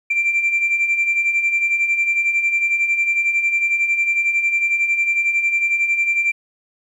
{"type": "beating tone pair", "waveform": "sine", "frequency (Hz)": [2349, 2360], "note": ["D7", "D7"], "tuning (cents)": [0, 8], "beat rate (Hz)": 11, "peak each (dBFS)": [-22, -15], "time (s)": [0.1, 6.32], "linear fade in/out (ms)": 10, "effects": ["tanh soft clip ceiling -11 dBFS", "9-bit"]}